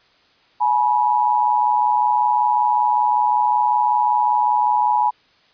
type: tone pair together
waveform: sine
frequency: 847 / 972.3 Hz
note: G#5 / B5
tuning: +34 / -27 cents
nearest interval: major second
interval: 239 cents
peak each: -17 dBFS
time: 0.6-5.11 s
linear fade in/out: 20 ms
effects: white hiss -56 dBFS RMS until 5.53 s + resampled to 11025 Hz